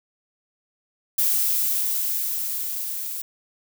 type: noise with level ramp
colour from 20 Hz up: violet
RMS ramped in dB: -20 to -31 dBFS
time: 1.18-3.22 s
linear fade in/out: 5 ms
effects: none